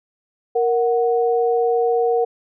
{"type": "tone pair together", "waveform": "sine", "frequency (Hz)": [467.1, 738.7], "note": ["A#4", "F#5"], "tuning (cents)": [3, -3], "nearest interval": "minor sixth", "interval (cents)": 794, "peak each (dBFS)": [-16, -21], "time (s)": [0.55, 2.25], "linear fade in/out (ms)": 10, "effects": []}